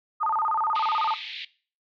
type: tone with vibrato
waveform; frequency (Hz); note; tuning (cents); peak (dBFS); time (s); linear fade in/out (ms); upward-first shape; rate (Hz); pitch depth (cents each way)
sine; 1046.5; C6; 0; -22; 0.2-1.15; 20; square; 16; 290
type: band-pass noise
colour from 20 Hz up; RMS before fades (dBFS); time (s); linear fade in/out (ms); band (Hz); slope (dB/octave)
white; -37; 0.75-1.45; 5; 2000 to 4000; 48
effects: noise-tail reverb RT60 0.4 s tail -19 dB re dry